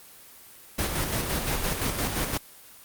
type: noise with tremolo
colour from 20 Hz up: pink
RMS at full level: -26 dBFS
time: 0.78-2.38 s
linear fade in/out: 10 ms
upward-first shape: square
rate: 5.8 Hz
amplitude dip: 40%
effects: white hiss -49 dBFS RMS until 2.84 s + Opus 24 kbps